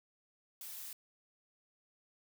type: noise with amplitude modulation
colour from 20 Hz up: blue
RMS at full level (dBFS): -45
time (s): 0.61-0.93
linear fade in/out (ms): 2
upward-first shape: sine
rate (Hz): 188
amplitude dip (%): 30
effects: none